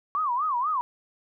sine tone with vibrato, 1099 Hz, C#6, 15 cents flat, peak -23 dBFS, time 0.15-0.81 s, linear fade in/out 0 ms, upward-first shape sine, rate 4.1 Hz, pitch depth 250 cents each way, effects none

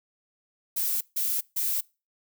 violet noise bursts, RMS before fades -27 dBFS, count 3, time 0.76-1.81 s, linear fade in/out 10 ms, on 250 ms, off 150 ms, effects noise-tail reverb RT60 0.3 s tail -24 dB re dry

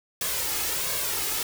white noise with flanger, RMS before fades -28 dBFS, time 0.21-1.43 s, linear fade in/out 2 ms, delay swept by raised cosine 1.8 to 2.39 ms, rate 1.4 Hz, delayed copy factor +0.55, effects none

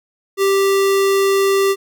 square tone, 392 Hz, G4, in tune, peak -13 dBFS, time 0.37-1.76 s, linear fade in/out 50 ms, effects none

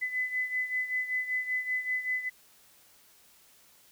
sine beating tone pair, 2009 / 2014.2 Hz, B6 / B6, +29 / +34 cents, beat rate 5.2 Hz, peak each -30 / -35 dBFS, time 0.01-2.3 s, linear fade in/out 20 ms, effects white hiss -60 dBFS RMS until 3.91 s

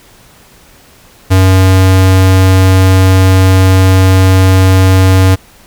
square tone, 94.2 Hz, F#2, 32 cents sharp, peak -4 dBFS, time 1.3-5.36 s, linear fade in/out 20 ms, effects pink hiss -41 dBFS RMS until 5.66 s

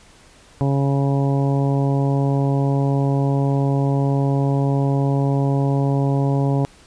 harmonic tone, 138.59 Hz, C#3, in tune, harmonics 1 / 2 / 3 / 4 / 5 / 6 / 7, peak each -17 / -23 / -27 / -29 / -31 / -33 / -34 dBFS, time 0.61-6.65 s, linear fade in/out 0 ms, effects pink hiss -49 dBFS RMS until 6.86 s + resampled to 22050 Hz

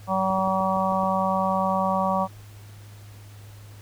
harmonic tone, 190 Hz, F#3, 46 cents sharp, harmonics 1 / 3 / 4 / 5 / 6, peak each -27 / -27 / -27 / -27 / -27 dBFS, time 0.07-2.28 s, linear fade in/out 50 ms
clicks, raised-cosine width 2 ms, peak -27 dBFS, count 7, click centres 0.303 / 0.387 / 0.476 / 0.606 / 0.768 / 0.921 / 1.034 s
effects added 103 Hz sine -42 dBFS peak until 3.81 s + pink hiss -52 dBFS RMS until 3.81 s

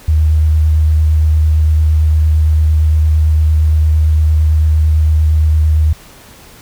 sine tone with vibrato, 77.6 Hz, D#2, 4 cents flat, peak -7 dBFS, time 0.08-5.93 s, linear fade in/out 5 ms, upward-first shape sine, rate 8.8 Hz, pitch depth 16 cents each way, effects pink hiss -39 dBFS RMS until 6.61 s

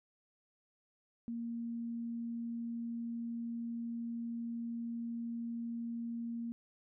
sine tone, 233.2 Hz, A#3, 1 cent sharp, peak -37 dBFS, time 1.28-6.52 s, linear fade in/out 0 ms, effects none

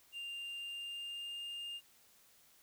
triangle tone with pitch glide, 2794 to 2813 Hz, F7 to F7, 0 to +12 cents, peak -40 dBFS, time 0.12-1.81 s, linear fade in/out 50 ms, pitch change +12 cents, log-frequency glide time 0.5-1.44 s, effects white hiss -66 dBFS RMS until 2.62 s

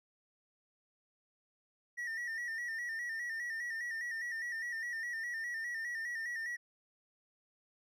triangle tone with vibrato, 1864.7 Hz, A#6, in tune, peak -35 dBFS, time 1.97-6.57 s, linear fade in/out 20 ms, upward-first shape square, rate 4.9 Hz, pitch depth 56 cents each way, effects none

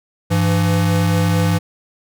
square tone pair together, 100 / 168.18 Hz, G2 / E3, +35 / +35 cents, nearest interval major sixth, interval 900 cents, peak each -17 / -17 dBFS, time 0.3-1.59 s, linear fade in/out 20 ms, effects none

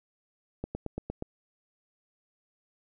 slowing click train, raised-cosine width 2 ms, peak -20 dBFS, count 6, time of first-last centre 0.64-1.224 s, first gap 110 ms, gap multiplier 1.03, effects none

